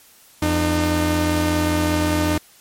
sawtooth tone pair together, 85.11 / 303.3 Hz, F2 / D#4, -44 / -44 cents, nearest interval octave + minor seventh, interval 2200 cents, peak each -17 / -15 dBFS, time 0.42-2.38 s, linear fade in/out 5 ms, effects white hiss -50 dBFS RMS until 2.6 s + MP3 64 kbps

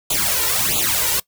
white noise with flanger, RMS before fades -19 dBFS, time 0.1-1.2 s, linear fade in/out 5 ms, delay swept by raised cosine 0.27 to 2.17 ms, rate 1.5 Hz, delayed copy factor +0.95, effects noise-tail reverb RT60 0.1 s tail -22 dB re dry

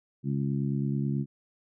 harmonic tone, 69.3 Hz, C#2, in tune, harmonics 2 / 3 / 4 / 5, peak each -28 / -31 / -36 / -40 dBFS, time 0.23-1.26 s, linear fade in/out 50 ms, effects none

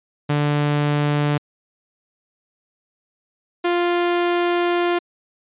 sawtooth tone pair in turn, 146.83 / 349.2 Hz, D3 / F4, 0 / 0 cents, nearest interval octave + minor third, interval 1500 cents, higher second, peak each -13 dBFS, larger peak neither, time 0.29-1.38 / 3.64-4.99 s, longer second, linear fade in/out 10 ms, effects resampled to 8000 Hz

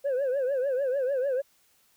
sine tone with vibrato, 532 Hz, C5, 29 cents sharp, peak -22 dBFS, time 0.04-1.42 s, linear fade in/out 20 ms, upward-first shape triangle, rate 6.7 Hz, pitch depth 150 cents each way, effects tanh soft clip ceiling -23 dBFS + white hiss -65 dBFS RMS until 1.96 s

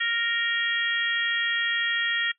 harmonic tone, 466.2 Hz, A#4, in tune, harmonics 3 / 4 / 5 / 6 / 7, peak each -33 / -26 / -36 / -35 / -30 dBFS, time 0-2.32 s, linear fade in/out 10 ms, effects noise-tail reverb RT60 0.1 s tail -19 dB re dry

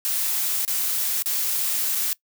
blue noise with dropouts, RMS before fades -24 dBFS, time 0.05-2.13 s, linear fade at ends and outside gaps 0 ms, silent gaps 0.65-0.678 / 1.223-1.259 / 1.95-1.954 s, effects noise-tail reverb RT60 0.1 s tail -21 dB re dry

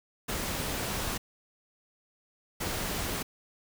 pink noise bursts at uneven times, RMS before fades -33 dBFS, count 2, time 0.28-1.18 / 2.6-3.23 s, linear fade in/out 10 ms, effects none

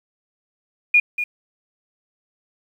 sine tone with echo, 2435 Hz, D#7, 38 cents flat, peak -10 dBFS, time 0.94-1 s, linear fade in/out 5 ms, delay 240 ms, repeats 1, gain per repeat -10 dB, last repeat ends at 1.24 s, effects 8-bit

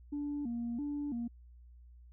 sine tone with vibrato, 261.6 Hz, C4, in tune, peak -33 dBFS, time 0.12-1.28 s, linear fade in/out 10 ms, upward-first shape square, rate 1.5 Hz, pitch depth 180 cents each way, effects tanh soft clip ceiling -31 dBFS + added 60 Hz sine -53 dBFS peak until 2.12 s

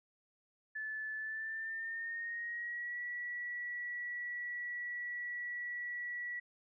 sine tone with pitch glide, 1739 to 1940.7 Hz, A6 to B6, -21 to -31 cents, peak -38 dBFS, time 0.75-6.4 s, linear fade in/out 10 ms, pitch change +190 cents, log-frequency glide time 1.17-3 s, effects none

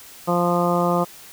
harmonic tone, 174.61 Hz, F3, in tune, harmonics 1 / 2 / 3 / 4 / 5 / 6 / 7, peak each -22 / -25 / -23 / -25 / -28 / -27 / -26 dBFS, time 0.27-1.05 s, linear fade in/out 20 ms, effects white hiss -43 dBFS RMS until 1.32 s

